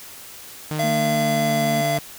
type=tone with pitch glide; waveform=sawtooth; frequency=152.9 to 148.12 Hz; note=D#3 to D3; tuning=-30 to +15 cents; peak=-20 dBFS; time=0.71-1.99 s; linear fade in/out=0 ms; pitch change=-55 cents; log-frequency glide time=0.83-1.63 s
type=tone; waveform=square; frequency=679 Hz; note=F5; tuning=49 cents flat; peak=-21 dBFS; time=0.79-1.98 s; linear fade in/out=5 ms
type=tone with vibrato; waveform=sine; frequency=224.7 Hz; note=A3; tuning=37 cents sharp; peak=-24 dBFS; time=0.83-1.82 s; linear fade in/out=10 ms; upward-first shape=triangle; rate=17 Hz; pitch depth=10 cents each way
effects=white hiss -40 dBFS RMS until 2.18 s